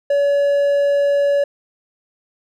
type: tone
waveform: triangle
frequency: 568 Hz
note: C#5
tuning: 42 cents sharp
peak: -11 dBFS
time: 0.1-1.44 s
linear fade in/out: 5 ms
effects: none